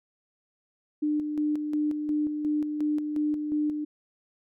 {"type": "tone with tremolo", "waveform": "sine", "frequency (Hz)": 300, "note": "D4", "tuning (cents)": 37, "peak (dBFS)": -23, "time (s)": [1.02, 3.85], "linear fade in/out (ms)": 10, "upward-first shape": "square", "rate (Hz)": 2.8, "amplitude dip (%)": 45, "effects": []}